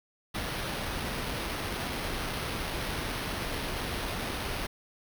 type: noise with sample-and-hold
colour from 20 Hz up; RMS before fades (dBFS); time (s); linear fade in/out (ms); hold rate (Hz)
pink; -34; 0.34-4.67; 10; 7350
effects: none